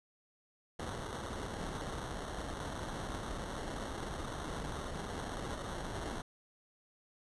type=noise with sample-and-hold; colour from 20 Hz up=pink; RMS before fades=-41 dBFS; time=0.79-6.22 s; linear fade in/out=5 ms; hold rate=2450 Hz; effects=resampled to 24000 Hz